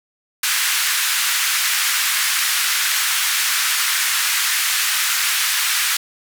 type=band-pass noise; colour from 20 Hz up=pink; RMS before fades=-19 dBFS; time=0.43-5.97 s; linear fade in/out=5 ms; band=1400 to 16000 Hz; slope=24 dB/octave; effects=none